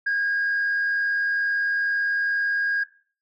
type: tone with frequency modulation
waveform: sine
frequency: 1630 Hz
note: G#6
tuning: 33 cents flat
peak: -19 dBFS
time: 0.06-2.84 s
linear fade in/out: 10 ms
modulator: 82.2 Hz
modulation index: 0.37
effects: noise-tail reverb RT60 0.4 s tail -18 dB re dry + tanh soft clip ceiling -18 dBFS